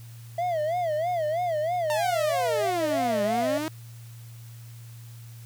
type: tone with vibrato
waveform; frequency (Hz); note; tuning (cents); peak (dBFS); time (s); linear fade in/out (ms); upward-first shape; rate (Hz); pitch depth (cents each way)
triangle; 659.3; E5; 0; -22; 0.38-3.58; 5; sine; 3.1; 160
type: exponential two-way sweep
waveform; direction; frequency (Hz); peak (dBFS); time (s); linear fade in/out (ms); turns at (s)
sawtooth; down then up; 924 to 202 to 322.4; -24; 1.9-3.68; 0; 3.24
effects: added 116 Hz sine -41 dBFS peak until 5.45 s + white hiss -54 dBFS RMS until 5.45 s